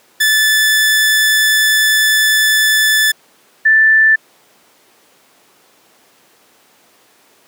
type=tone pair in turn; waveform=sawtooth / sine; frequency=1745 / 1764.3 Hz; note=A6 / A6; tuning=-15 / +4 cents; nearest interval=unison; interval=19 cents; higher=second; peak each=-6 dBFS; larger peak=neither; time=0.2-3.12 / 3.65-4.16 s; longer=first; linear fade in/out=10 ms; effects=pink hiss -50 dBFS RMS until 7.47 s + high-pass 300 Hz 12 dB/octave